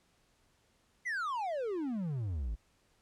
triangle exponential sweep, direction down, 2089 to 48.85 Hz, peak -31 dBFS, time 1.05-2.56 s, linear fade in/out 20 ms, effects pink hiss -71 dBFS RMS until 3.01 s + low-pass 10000 Hz 12 dB/octave

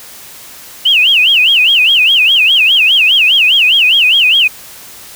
sine tone with vibrato, 2846 Hz, F7, 32 cents sharp, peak -5 dBFS, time 0.85-4.48 s, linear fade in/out 10 ms, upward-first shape sine, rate 4.9 Hz, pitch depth 250 cents each way, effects white hiss -33 dBFS RMS until 5.15 s

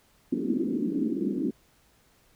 pink band-pass noise, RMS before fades -28 dBFS, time 0.32-1.51 s, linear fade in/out 5 ms, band 200 to 360 Hz, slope 48 dB/octave, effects pink hiss -63 dBFS RMS until 2.35 s

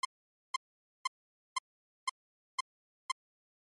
sawtooth tone bursts, 1046.5 Hz, C6, in tune, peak -24 dBFS, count 7, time 0.03-3.117 s, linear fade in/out 5 ms, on 21 ms, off 490 ms, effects MP3 48 kbps

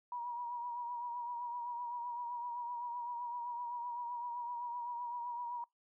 sine tone with vibrato, 960 Hz, B5, 49 cents flat, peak -38 dBFS, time 0.12-5.64 s, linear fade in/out 2 ms, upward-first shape triangle, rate 7.8 Hz, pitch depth 46 cents each way, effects noise-tail reverb RT60 0.2 s tail -26 dB re dry

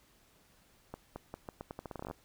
accelerating click train, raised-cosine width 1 ms, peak -27 dBFS, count 17, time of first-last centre 0.94-2.111 s, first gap 220 ms, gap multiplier 0.82, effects pink hiss -66 dBFS RMS until 2.24 s

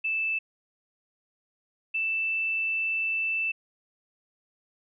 sine tone pair in turn, 2637 / 2651 Hz, E7 / E7, 0 / +9 cents, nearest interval unison, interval 9 cents, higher second, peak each -25 dBFS, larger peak neither, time 0.04-0.39 / 1.94-3.52 s, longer second, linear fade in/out 10 ms, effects none

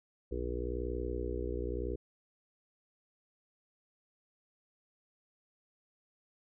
harmonic tone, 60.9 Hz, B1, 24 cents flat, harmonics 1 / 2 / 4 / 5 / 6 / 7 / 8, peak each -37 / -46 / -47 / -44 / -41 / -41 / -43 dBFS, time 0.31-1.96 s, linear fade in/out 10 ms, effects none

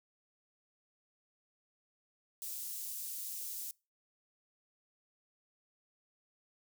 white high-pass noise, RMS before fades -42 dBFS, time 2.42-3.71 s, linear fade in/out 0 ms, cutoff 6700 Hz, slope 12 dB/octave, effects noise-tail reverb RT60 0.3 s tail -25 dB re dry

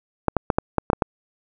clicks, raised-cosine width 1 ms, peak -3 dBFS, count 8, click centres 0.283 / 0.367 / 0.502 / 0.585 / 0.783 / 0.901 / 0.932 / 1.022 s, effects none

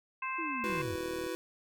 harmonic tone, 524 Hz, C5, 2 cents sharp, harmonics 2 / 3 / 4 / 5, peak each -36 / -44 / -43 / -38 dBFS, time 0.22-0.82 s, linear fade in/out 5 ms
sine linear sweep, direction down, 342.7 to 77.78 Hz, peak -38 dBFS, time 0.38-0.96 s, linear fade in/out 10 ms
square chord, E suspended second, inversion none, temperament just, 329.6 / 370.8 / 494.4 Hz, E4 / F#4 / B4, 0 / +4 / +2 cents, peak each -40 dBFS, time 0.64-1.35 s, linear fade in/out 0 ms
click train, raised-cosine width 2 ms, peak -34 dBFS, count 23, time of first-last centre 0.7-1.264 s, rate 39 Hz
effects none

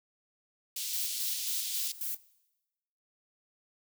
pink high-pass noise, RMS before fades -36 dBFS, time 0.76-1.92 s, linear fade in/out 5 ms, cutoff 3400 Hz, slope 24 dB/octave
violet noise with tremolo, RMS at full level -35 dBFS, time 0.93-2.17 s, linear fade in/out 5 ms, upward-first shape square, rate 3.7 Hz, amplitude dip 80%
effects noise-tail reverb RT60 1.0 s tail -21 dB re dry

